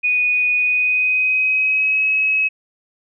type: tone with pitch glide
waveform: sine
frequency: 2476 to 2562 Hz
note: D#7 to E7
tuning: -9 to -50 cents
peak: -14 dBFS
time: 0.03-2.49 s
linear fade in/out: 20 ms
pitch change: +59 cents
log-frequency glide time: 0.58-2.05 s
effects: none